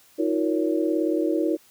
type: tone cluster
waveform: sine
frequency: 318.5 / 356.7 / 467.8 / 562 Hz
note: D#4 / F4 / A#4 / C#5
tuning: +41 / +37 / +6 / +24 cents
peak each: -23 / -26 / -29 / -29 dBFS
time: 0.18-1.57 s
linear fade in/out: 20 ms
effects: white hiss -56 dBFS RMS until 1.7 s + high-pass 60 Hz 12 dB/octave